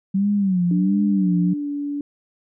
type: tone with vibrato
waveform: sine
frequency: 189.5 Hz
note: F#3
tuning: 42 cents sharp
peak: -16 dBFS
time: 0.14-1.54 s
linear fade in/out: 10 ms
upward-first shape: sine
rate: 1.4 Hz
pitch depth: 140 cents each way
type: tone with pitch glide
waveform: sine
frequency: 293.7 to 287.7 Hz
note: D4 to D4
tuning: 0 to -36 cents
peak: -23 dBFS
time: 0.71-2.01 s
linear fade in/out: 2 ms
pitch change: -36 cents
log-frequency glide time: 1.53-1.69 s
effects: none